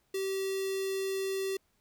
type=tone with notch filter; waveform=square; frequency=386 Hz; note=G4; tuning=27 cents flat; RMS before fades=-33 dBFS; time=0.14-1.57 s; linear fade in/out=5 ms; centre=990 Hz; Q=0.7; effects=pink hiss -73 dBFS RMS until 1.8 s